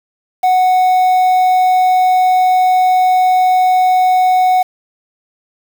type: tone with quantisation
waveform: triangle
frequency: 739 Hz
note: F#5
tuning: 2 cents flat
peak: -6 dBFS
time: 0.43-4.63 s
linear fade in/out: 10 ms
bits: 5
effects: none